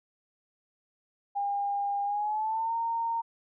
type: tone with pitch glide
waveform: sine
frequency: 806 to 920.5 Hz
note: G5 to A#5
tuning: +48 to -22 cents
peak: -27 dBFS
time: 1.35-3.22 s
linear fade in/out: 20 ms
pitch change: +230 cents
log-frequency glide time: 2.04-2.74 s
effects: none

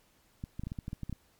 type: clicks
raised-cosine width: 5 ms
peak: -25 dBFS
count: 11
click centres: 0.439 / 0.595 / 0.636 / 0.67 / 0.719 / 0.788 / 0.881 / 0.931 / 1.033 / 1.096 / 1.127 s
effects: pink hiss -67 dBFS RMS until 1.39 s + MP3 96 kbps

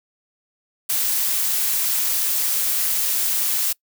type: noise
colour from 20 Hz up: blue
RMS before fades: -21 dBFS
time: 0.89-3.73 s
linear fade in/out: 10 ms
effects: noise-tail reverb RT60 0.1 s tail -24 dB re dry

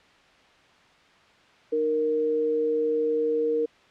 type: tone pair together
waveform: sine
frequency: 305.2 / 466.2 Hz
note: D#4 / A#4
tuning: -33 / 0 cents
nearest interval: perfect fifth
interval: 733 cents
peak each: -31 / -22 dBFS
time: 1.72-3.66 s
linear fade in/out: 10 ms
effects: white hiss -56 dBFS RMS until 3.9 s + low-pass 3000 Hz 12 dB/octave

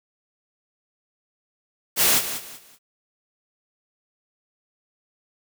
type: noise with echo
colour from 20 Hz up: white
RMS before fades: -18 dBFS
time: 1.96-2.22 s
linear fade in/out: 50 ms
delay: 190 ms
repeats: 3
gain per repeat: -11 dB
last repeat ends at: 2.79 s
effects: high-pass 100 Hz 12 dB/octave

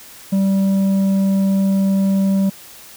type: tone with tanh clipping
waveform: sine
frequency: 194.3 Hz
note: G3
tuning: 15 cents flat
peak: -14 dBFS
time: 0.32-2.5 s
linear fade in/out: 10 ms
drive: 6 dB
effects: white hiss -40 dBFS RMS until 2.96 s

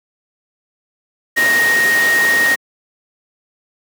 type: tone in noise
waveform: sine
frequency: 1867 Hz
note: A#6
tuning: 2 cents sharp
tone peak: -11 dBFS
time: 1.36-2.56 s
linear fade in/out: 20 ms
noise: pink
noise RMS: -20 dBFS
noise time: 1.36-2.56 s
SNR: +6 dB
effects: high-pass 300 Hz 12 dB/octave

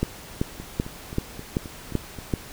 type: two click trains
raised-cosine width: 3 ms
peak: -22 / -9 dBFS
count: 7 / 7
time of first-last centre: 0.6-2.187 / 0.03-2.338 s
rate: 3.78 / 2.6 Hz
effects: pink hiss -42 dBFS RMS until 2.52 s

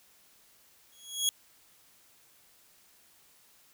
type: tone with exponential growth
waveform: 20% pulse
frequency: 3322 Hz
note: G#7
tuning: in tune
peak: -17 dBFS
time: 0.92-1.29 s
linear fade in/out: 0 ms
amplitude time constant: 80 ms
effects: white hiss -62 dBFS RMS until 3.73 s

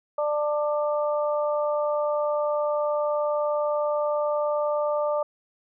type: harmonic tone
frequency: 296.7 Hz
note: D4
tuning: 18 cents sharp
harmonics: 2 / 3 / 4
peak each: -23 / -32 / -31 dBFS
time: 0.18-5.23 s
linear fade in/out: 5 ms
effects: none

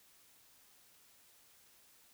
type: silence
effects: white hiss -65 dBFS RMS until 2.13 s

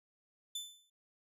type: tone with exponential decay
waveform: sawtooth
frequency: 3520 Hz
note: A7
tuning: in tune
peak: -33 dBFS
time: 0.55-0.9 s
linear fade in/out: 5 ms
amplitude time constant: 76 ms
effects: resampled to 32000 Hz

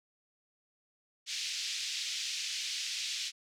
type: band-pass noise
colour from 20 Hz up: white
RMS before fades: -37 dBFS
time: 1.26-3.32 s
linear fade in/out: 50 ms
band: 2400 to 5900 Hz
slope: 24 dB/octave
effects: none

